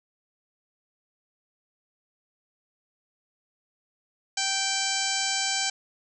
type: harmonic tone with a mistuned harmonic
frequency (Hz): 779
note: G5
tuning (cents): -11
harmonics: 1 / 2 / 3 / 4 / 5 / 6 / 7 / 8 / 9 / 10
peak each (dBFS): -34 / -34 / -34 / -34 / -34 / -34 / -34 / -34 / -34 / -34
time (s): 4.37-5.7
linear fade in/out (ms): 5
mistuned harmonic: 5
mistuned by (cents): +51
effects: none